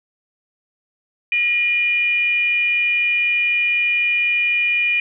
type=tone with frequency modulation; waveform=sine; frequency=2428 Hz; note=D#7; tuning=43 cents flat; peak=-15 dBFS; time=1.32-5 s; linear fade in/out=2 ms; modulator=530 Hz; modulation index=0.33; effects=none